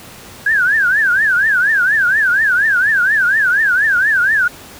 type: tone with vibrato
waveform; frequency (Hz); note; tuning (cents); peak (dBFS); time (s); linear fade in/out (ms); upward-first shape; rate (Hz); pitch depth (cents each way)
sine; 1600; G6; +35; -10; 0.46-4.48; 5; triangle; 4.2; 240
effects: pink hiss -36 dBFS RMS until 4.79 s + high-pass 60 Hz 12 dB/octave